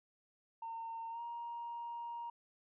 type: tone with pitch glide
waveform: sine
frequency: 912 to 940.4 Hz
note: A#5 to A#5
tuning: -38 to +15 cents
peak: -40 dBFS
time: 0.62-2.3 s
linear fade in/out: 5 ms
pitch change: +53 cents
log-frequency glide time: 1.1-1.21 s
effects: tanh soft clip ceiling -37 dBFS